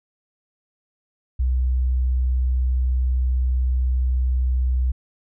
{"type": "tone", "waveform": "sine", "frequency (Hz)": 63.2, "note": "B1", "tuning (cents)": 41, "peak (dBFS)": -17, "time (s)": [1.39, 4.92], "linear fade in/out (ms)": 10, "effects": []}